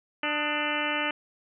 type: harmonic tone with a mistuned harmonic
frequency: 296.6 Hz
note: D4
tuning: 17 cents sharp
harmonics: 1 / 2 / 3 / 4 / 5 / 6 / 7 / 8 / 9 / 10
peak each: -35 / -35 / -35 / -35 / -35 / -35 / -35 / -35 / -35 / -35 dBFS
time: 0.23-1.11 s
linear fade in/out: 2 ms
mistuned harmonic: 4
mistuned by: +84 cents
effects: none